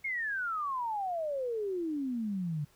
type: exponential sweep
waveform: sine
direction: down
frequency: 2195 to 142.6 Hz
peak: -31 dBFS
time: 0.04-2.65 s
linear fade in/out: 10 ms
effects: pink hiss -65 dBFS RMS until 2.75 s